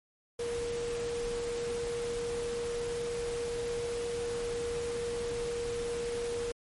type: tone in noise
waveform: sine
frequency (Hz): 473.2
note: A#4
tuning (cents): +26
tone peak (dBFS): -32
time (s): 0.39-6.52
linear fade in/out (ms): 5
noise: pink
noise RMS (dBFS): -42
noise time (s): 0.39-6.52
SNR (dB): +7
effects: MP3 48 kbps